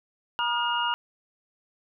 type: tone cluster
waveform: sine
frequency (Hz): 955 / 1220 / 1417 / 2849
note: A#5 / D#6 / F6 / F7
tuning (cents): +42 / -34 / +25 / +34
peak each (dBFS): -27 / -34 / -30 / -29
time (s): 0.39-0.94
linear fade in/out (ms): 0
effects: none